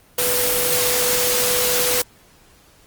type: tone in noise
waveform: sine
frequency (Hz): 493.9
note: B4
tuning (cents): 0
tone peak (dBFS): -23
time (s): 0.18-2.02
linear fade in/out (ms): 5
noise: white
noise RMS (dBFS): -19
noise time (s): 0.18-2.02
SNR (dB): -7
effects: pink hiss -52 dBFS RMS until 2.86 s + Opus 24 kbps